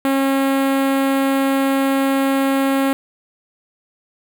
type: tone with notch filter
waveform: sawtooth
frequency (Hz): 271.6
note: C#4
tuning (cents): -35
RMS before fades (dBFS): -17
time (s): 0.05-2.93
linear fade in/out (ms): 0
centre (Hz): 5600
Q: 0.74
effects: none